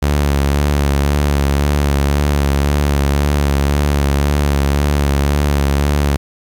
sawtooth tone with vibrato, 71.4 Hz, D2, 48 cents flat, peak -8 dBFS, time 0.02-6.17 s, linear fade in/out 10 ms, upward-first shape sine, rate 1.9 Hz, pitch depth 36 cents each way, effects 8-bit

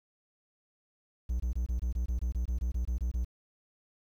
triangle tone bursts, 60.3 Hz, B1, 41 cents flat, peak -26 dBFS, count 15, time 1.29-3.248 s, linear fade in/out 10 ms, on 110 ms, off 22 ms, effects 10-bit

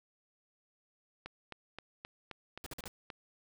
click train, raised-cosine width 0.3 ms, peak -27 dBFS, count 8, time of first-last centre 1.26-3.102 s, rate 3.8 Hz
pink noise bursts, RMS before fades -44 dBFS, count 4, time 2.64-2.879 s, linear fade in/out 0 ms, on 23 ms, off 49 ms
effects none

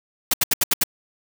white noise bursts, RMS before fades -18 dBFS, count 6, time 0.31-0.837 s, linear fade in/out 5 ms, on 27 ms, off 73 ms, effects none

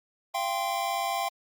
square chord, F suspended second, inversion none, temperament equal with one note detuned, 684.1 / 784 / 1046.5 Hz, F5 / G5 / C6, -36 / 0 / 0 cents, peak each -33 / -31 / -34 dBFS, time 0.34-1.29 s, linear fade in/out 10 ms, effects Opus 48 kbps

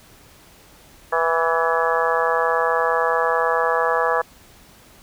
harmonic tone with a mistuned harmonic, 164.5 Hz, E3, 3 cents flat, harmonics 3 / 4 / 5 / 6 / 7 / 8 / 9 / 10, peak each -22 / -25 / -26 / -25 / -24 / -28 / -34 / -25 dBFS, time 1.12-4.22 s, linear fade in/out 10 ms, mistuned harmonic 10, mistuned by +47 cents, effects pink hiss -49 dBFS RMS until 5.02 s

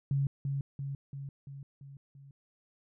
sine tone with echo, 138.59 Hz, C#3, in tune, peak -26 dBFS, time 0.11-0.27 s, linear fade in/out 2 ms, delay 340 ms, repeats 6, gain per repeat -4 dB, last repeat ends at 2.31 s, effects none

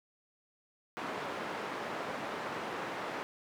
white band-pass noise, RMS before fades -39 dBFS, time 0.97-3.23 s, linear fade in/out 0 ms, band 200 to 1300 Hz, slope 12 dB/octave, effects none

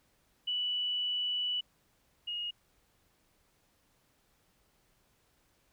sine tone pair in turn, 2960 / 2871 Hz, F#7 / F7, 0 / +47 cents, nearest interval minor second, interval 53 cents, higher first, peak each -30 / -34 dBFS, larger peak first, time 0.47-1.61 / 2.27-2.51 s, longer first, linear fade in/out 10 ms, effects pink hiss -71 dBFS RMS until 5.72 s

